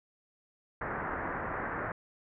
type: low-pass noise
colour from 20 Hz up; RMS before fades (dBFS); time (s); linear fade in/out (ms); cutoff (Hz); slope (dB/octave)
white; -36; 0.81-1.92; 2; 1800; 48
effects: none